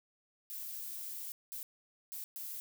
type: noise bursts at uneven times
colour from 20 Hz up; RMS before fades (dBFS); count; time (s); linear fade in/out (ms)
violet; -43; 4; 0.5-1.32 / 1.52-1.63 / 2.12-2.24 / 2.36-2.6; 0
effects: none